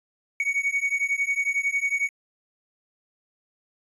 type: beating tone pair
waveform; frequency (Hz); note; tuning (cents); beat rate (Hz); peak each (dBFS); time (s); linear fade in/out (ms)
triangle; 2230 / 2241; C#7 / C#7; +10 / +18; 11; -24; 0.4-2.09; 2
effects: resampled to 24000 Hz